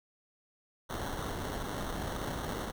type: noise with sample-and-hold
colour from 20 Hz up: pink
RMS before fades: -37 dBFS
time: 0.89-2.72 s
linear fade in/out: 20 ms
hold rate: 2450 Hz
effects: none